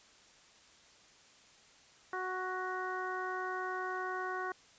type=harmonic tone with a mistuned harmonic; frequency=370 Hz; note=F#4; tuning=in tune; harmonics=1 / 2 / 3 / 4 / 5; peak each=-41 / -42 / -40 / -41 / -46 dBFS; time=2.13-4.52 s; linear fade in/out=2 ms; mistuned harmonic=5; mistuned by=+19 cents; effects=white hiss -61 dBFS RMS until 4.78 s + resampled to 16000 Hz